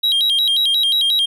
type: tone with vibrato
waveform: triangle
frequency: 3520 Hz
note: A7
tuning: in tune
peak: -12 dBFS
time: 0.03-1.26 s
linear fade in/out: 10 ms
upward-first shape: square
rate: 5.6 Hz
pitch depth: 160 cents each way
effects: none